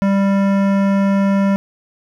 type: tone with hard clipping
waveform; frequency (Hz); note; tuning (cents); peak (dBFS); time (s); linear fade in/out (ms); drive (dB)
sine; 197; G3; +9; -14; 0.02-1.56; 0; 16
effects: none